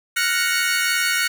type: chord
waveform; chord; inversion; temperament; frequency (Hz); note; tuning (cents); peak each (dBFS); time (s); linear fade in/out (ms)
sawtooth; Gb major seventh; third; equal; 1396.9 / 1480 / 1864.7 / 2217; F6 / Gb6 / Bb6 / Db7; 0 / 0 / 0 / 0; -22 / -19 / -22 / -20; 0.16-1.28; 10
effects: none